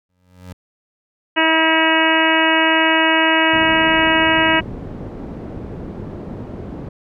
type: tone with exponential growth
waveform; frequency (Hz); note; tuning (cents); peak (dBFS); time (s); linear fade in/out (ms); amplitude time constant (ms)
25% pulse; 90.9; F#2; -30; -26; 0.09-0.53; 5; 94
type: harmonic tone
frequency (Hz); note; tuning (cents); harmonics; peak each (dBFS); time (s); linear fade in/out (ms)
321.3; E4; -44; 1 / 2 / 3 / 4 / 5 / 6 / 7 / 8 / 9; -19 / -21 / -19 / -25 / -20 / -20 / -23 / -23 / -21; 1.36-4.61; 20
type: low-pass noise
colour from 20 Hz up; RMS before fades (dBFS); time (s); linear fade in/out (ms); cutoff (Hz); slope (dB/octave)
white; -30; 3.53-6.89; 5; 310; 12
effects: none